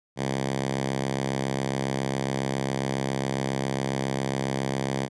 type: tone with high-pass filter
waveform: 5% pulse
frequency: 67.3 Hz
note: C2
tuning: 49 cents sharp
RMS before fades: -28 dBFS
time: 0.16-5.09 s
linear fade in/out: 50 ms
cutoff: 140 Hz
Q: 1.9
effects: resampled to 22050 Hz